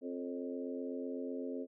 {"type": "harmonic tone with a mistuned harmonic", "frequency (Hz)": 88, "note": "F2", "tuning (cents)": 14, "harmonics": [3, 4, 5, 6, 7], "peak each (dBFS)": [-40, -47, -43, -47, -51], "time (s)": [0.01, 1.67], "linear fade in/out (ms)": 50, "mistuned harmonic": 6, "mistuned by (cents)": 40, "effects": []}